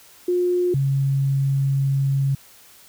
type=tone pair in turn; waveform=sine; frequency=357.1 / 137.05 Hz; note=F4 / C#3; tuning=+39 / -19 cents; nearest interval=octave + perfect fourth; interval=1658 cents; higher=first; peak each=-17 dBFS; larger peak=neither; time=0.28-0.74 / 0.74-2.35 s; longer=second; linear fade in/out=5 ms; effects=white hiss -49 dBFS RMS until 2.88 s